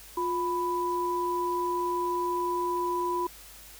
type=tone pair together; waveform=sine; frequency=353.1 / 991.5 Hz; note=F4 / B5; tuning=+19 / +7 cents; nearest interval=octave + tritone; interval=1788 cents; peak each=-30 / -28 dBFS; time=0.17-3.27 s; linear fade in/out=5 ms; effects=added 50 Hz sine -54 dBFS peak until 3.79 s + white hiss -49 dBFS RMS until 3.79 s